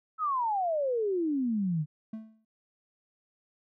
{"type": "exponential sweep", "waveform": "sine", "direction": "down", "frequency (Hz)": [1318.5, 144.6], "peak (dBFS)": -26, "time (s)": [0.18, 1.86], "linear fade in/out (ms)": 50}
{"type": "tone with exponential decay", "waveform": "triangle", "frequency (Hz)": 220, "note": "A3", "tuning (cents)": 0, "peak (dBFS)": -31, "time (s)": [2.13, 2.45], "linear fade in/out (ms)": 5, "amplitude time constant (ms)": 69}
{"effects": []}